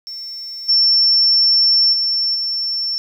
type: tone with level steps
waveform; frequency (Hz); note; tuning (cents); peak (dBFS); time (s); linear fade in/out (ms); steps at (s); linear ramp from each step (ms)
sine; 5410; E8; +44; -27 / -10 / -15 / -18; 0.07-2.98; 0; 0.68 / 1.92 / 2.34; 20
effects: 8-bit